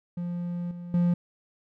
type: tone with level steps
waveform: triangle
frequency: 174.61 Hz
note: F3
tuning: in tune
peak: -27 / -34 / -18 dBFS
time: 0.17-1.14 s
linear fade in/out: 5 ms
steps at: 0.71 / 0.94 s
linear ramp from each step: 2 ms
effects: none